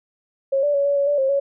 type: tone with pitch steps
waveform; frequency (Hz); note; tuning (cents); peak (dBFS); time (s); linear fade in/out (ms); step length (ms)
sine; 544 / 582 / 562 / 568 / 562 / 580 / 535 / 558; C#5 / D5 / C#5 / C#5 / C#5 / D5 / C5 / C#5; -33 / -16 / +24 / +42 / +24 / -22 / +38 / +11; -16; 0.52-1.4; 10; 110
effects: none